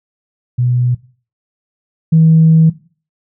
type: tone pair in turn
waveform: sine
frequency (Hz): 123.47 / 160.83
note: B2 / E3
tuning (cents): 0 / -42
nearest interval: perfect fourth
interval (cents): 458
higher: second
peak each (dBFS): -10 / -4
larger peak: second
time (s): 0.58-0.95 / 2.12-2.7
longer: second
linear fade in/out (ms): 10
effects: noise-tail reverb RT60 0.4 s tail -18 dB re dry + tanh soft clip ceiling 0 dBFS